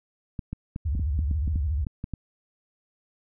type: clicks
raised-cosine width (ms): 5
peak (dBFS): -19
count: 12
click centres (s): 0.392 / 0.53 / 0.761 / 0.952 / 0.995 / 1.191 / 1.312 / 1.478 / 1.559 / 1.868 / 2.041 / 2.137
type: tone with vibrato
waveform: sine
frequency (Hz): 73.42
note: D2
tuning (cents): 0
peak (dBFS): -23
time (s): 0.85-1.85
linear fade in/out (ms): 10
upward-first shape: square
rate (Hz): 14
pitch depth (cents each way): 200
effects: none